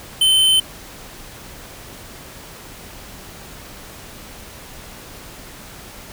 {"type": "tone", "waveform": "square", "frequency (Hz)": 3071, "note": "G7", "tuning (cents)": -36, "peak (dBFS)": -12, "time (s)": [0.21, 0.6], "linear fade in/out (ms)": 5, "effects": ["pink hiss -38 dBFS RMS until 6.12 s"]}